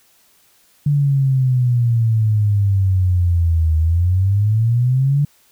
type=exponential two-way sweep; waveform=sine; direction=down then up; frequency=146.83 to 78.5 to 146.83 Hz; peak=-12 dBFS; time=0.86-5.25 s; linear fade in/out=5 ms; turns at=3.77 s; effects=white hiss -55 dBFS RMS until 5.51 s